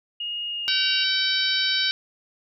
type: tone with pitch glide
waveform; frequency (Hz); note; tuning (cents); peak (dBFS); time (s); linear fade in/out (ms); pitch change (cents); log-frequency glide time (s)
sine; 2860 to 2808; F7 to F7; +41 to +9; -27; 0.2-1.04; 5; -32; 0.46-0.93
type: harmonic tone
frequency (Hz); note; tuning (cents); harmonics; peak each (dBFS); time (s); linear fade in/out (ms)
766; G5; -40; 2 / 3 / 4 / 5 / 6 / 7; -28 / -31 / -27 / -25 / -27 / -30; 0.68-1.91; 0
effects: none